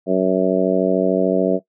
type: harmonic tone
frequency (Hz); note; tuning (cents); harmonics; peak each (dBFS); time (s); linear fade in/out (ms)
93.6; F#2; +20; 2 / 3 / 4 / 5 / 6 / 7; -21 / -21 / -21 / -21 / -21 / -21; 0.06-1.6; 50
effects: noise-tail reverb RT60 0.1 s tail -18 dB re dry